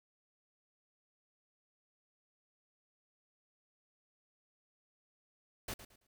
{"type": "noise with echo", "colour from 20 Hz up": "pink", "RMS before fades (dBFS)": -41, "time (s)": [5.68, 5.74], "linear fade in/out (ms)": 5, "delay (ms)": 110, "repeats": 3, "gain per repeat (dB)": -12, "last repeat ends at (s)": 6.07, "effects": []}